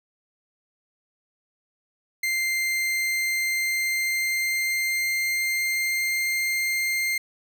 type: tone with pitch glide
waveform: 40% pulse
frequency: 2093 to 2105 Hz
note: C7 to C7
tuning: 0 to +10 cents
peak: -22 dBFS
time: 2.23-7.18 s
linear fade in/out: 5 ms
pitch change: +10 cents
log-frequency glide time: 3.42-6.43 s
effects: none